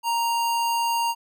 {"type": "tone", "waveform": "square", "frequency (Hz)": 932.3, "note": "A#5", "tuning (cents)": 0, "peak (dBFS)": -22, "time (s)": [0.03, 1.15], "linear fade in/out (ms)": 50, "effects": []}